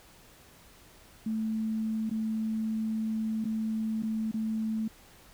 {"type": "tone with dropouts", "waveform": "sine", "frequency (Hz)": 220, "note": "A3", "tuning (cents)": 0, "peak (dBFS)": -28, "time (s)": [1.26, 4.88], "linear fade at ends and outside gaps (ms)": 5, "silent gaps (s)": [[2.096, 2.111], [3.444, 3.452], [4.024, 4.032], [4.314, 4.34]], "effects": ["pink hiss -56 dBFS RMS until 5.33 s"]}